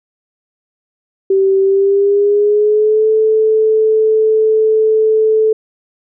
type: tone with pitch glide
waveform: sine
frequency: 386.9 to 436.8 Hz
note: G4 to A4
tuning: -23 to -13 cents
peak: -8 dBFS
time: 1.3-5.53 s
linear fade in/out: 5 ms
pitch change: +210 cents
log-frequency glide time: 1.61-3.09 s
effects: none